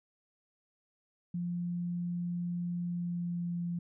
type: tone with pitch glide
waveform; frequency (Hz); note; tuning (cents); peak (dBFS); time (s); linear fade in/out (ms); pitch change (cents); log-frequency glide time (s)
sine; 174.61 to 172.8; F3 to F3; 0 to -18; -32; 1.34-3.79; 5; -18; 2.83-3.65
effects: none